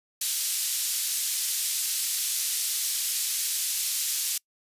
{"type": "band-pass noise", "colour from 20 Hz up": "white", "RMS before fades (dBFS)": -28, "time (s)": [0.21, 4.38], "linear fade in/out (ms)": 5, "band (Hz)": [3800, 13000], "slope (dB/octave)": 12, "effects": ["noise-tail reverb RT60 0.1 s tail -26 dB re dry", "resampled to 32000 Hz"]}